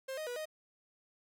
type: tone with pitch steps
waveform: 45% pulse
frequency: 530 / 622 / 487.8 / 622 Hz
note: C5 / D#5 / B4 / D#5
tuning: +22 / -1 / -21 / -1 cents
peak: -38 dBFS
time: 0.08-0.456 s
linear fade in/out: 10 ms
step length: 94 ms
effects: none